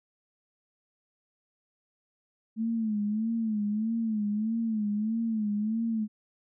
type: tone with vibrato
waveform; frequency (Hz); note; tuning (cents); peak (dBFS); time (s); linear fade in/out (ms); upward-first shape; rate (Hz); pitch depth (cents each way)
sine; 217.7; A3; -18; -26; 2.56-6.08; 50; sine; 1.6; 93
effects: none